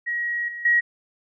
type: tone with level steps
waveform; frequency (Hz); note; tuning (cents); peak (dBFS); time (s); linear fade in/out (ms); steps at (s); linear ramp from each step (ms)
sine; 1901; A#6; +33; -23 / -31 / -15; 0.06-0.81; 20; 0.48 / 0.65; 5
effects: none